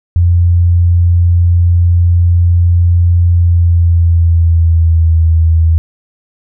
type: tone with pitch glide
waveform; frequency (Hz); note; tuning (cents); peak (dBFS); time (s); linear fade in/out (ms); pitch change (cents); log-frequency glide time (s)
sine; 86.8 to 81.46; F2 to E2; -10 to -20; -5; 0.16-5.78; 0; -110; 3.28-5.16
effects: none